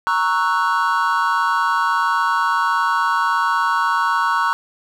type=chord; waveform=triangle; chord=F# dominant seventh; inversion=first; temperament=equal; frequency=932.3 / 1108.7 / 1318.5 / 1480 Hz; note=A#5 / C#6 / E6 / F#6; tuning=0 / 0 / 0 / 0 cents; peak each=-19 / -18 / -21 / -20 dBFS; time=0.07-4.53 s; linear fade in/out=0 ms; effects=none